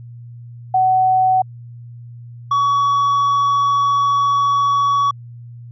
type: tone pair in turn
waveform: sine / triangle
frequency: 750 / 1128.6 Hz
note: F#5 / C#6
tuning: +23 / +31 cents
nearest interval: perfect fifth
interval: 708 cents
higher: second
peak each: -11 dBFS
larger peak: neither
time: 0.74-1.42 / 2.51-5.11 s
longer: second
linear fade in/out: 5 ms
effects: added 119 Hz sine -33 dBFS peak until 5.71 s + resampled to 16000 Hz